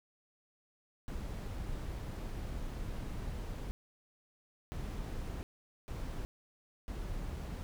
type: noise bursts at uneven times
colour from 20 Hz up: brown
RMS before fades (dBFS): -40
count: 4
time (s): 1.08-3.71 / 4.72-5.43 / 5.88-6.25 / 6.88-7.63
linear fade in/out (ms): 0
effects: none